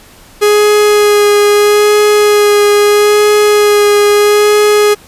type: tone with vibrato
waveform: 45% pulse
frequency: 415.3 Hz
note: G#4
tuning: in tune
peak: -5 dBFS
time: 0.41-4.95 s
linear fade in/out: 20 ms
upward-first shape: sine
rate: 0.77 Hz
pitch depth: 14 cents each way
effects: pink hiss -39 dBFS RMS until 5.07 s + resampled to 32000 Hz